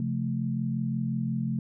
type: chord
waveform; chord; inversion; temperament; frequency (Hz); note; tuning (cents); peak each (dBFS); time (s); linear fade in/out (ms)
sine; F major; second; equal with one note detuned; 134.18 / 174.61 / 220; C3 / F3 / A3; +44 / 0 / 0; -30 / -33 / -30; 0-1.59; 2
effects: none